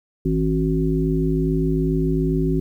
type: harmonic tone with a mistuned harmonic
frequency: 53.6 Hz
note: A1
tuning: 45 cents flat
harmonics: 1 / 3 / 5 / 7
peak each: -24 / -21 / -23 / -24 dBFS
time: 0.25-2.6 s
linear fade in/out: 5 ms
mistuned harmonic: 7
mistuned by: -22 cents
effects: 9-bit